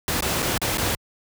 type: noise with dropouts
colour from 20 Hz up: pink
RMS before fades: -23 dBFS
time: 0.08-0.95 s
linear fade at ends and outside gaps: 1 ms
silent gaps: 0.207-0.223 / 0.422-0.426 / 0.578-0.616 / 0.773-0.781 s
effects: high-pass 60 Hz 12 dB/octave